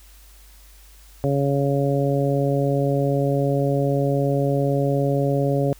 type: harmonic tone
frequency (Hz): 139.8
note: C#3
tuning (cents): +15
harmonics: 1 / 2 / 3 / 4 / 5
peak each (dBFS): -21 / -25 / -25 / -24 / -31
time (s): 1.24-5.73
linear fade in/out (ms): 0
effects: added 50 Hz sine -46 dBFS peak until 5.79 s + white hiss -52 dBFS RMS until 5.79 s